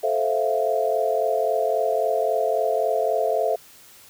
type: chord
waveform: sine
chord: F major seventh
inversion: first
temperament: just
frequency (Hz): 436.5 / 523.8 / 654.8 / 698.5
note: A4 / C5 / E5 / F5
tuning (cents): -14 / +2 / -12 / 0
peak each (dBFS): -25 / -26 / -23 / -26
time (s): 0.03-3.56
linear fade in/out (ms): 10
effects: white hiss -49 dBFS RMS until 4.09 s